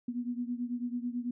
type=beating tone pair; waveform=sine; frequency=240.3 / 249.4 Hz; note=B3 / B3; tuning=-47 / +17 cents; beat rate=9.1 Hz; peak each=-34 / -37 dBFS; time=0.08-1.31 s; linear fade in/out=5 ms; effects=none